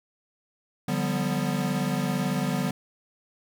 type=chord; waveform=square; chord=G dominant seventh; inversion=second; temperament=equal with one note detuned; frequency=146.83 / 177.97 / 196 / 246.9 Hz; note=D3 / F3 / G3 / B3; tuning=0 / +33 / 0 / 0 cents; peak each=-31 dBFS; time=0.88-2.71 s; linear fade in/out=5 ms; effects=10-bit